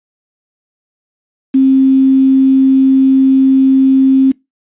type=tone with quantisation; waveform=sine; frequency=266.3 Hz; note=C4; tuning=31 cents sharp; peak=-5 dBFS; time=1.54-4.32 s; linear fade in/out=10 ms; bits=5; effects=noise-tail reverb RT60 0.2 s tail -23 dB re dry + resampled to 8000 Hz